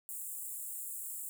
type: high-pass noise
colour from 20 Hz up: pink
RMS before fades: -42 dBFS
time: 0.09-1.29 s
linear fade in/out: 0 ms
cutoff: 7400 Hz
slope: 96 dB/octave
effects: none